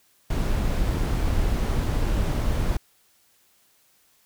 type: noise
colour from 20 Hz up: brown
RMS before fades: -23 dBFS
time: 0.3-2.77 s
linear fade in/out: 5 ms
effects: white hiss -62 dBFS RMS until 4.25 s